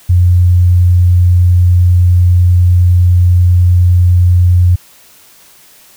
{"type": "tone", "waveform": "sine", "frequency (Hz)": 89, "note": "F2", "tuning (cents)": 33, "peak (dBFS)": -4, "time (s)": [0.09, 4.76], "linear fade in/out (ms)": 10, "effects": ["white hiss -42 dBFS RMS until 5.96 s"]}